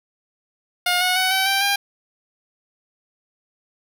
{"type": "tone with pitch steps", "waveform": "10% pulse", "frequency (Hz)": [714, 730.7, 747.8, 765.2, 783.1, 801.4], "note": ["F5", "F#5", "F#5", "G5", "G5", "G5"], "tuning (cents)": [38, -22, 18, -42, -2, 38], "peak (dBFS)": -9, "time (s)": [0.86, 1.76], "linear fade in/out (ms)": 5, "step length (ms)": 150, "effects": []}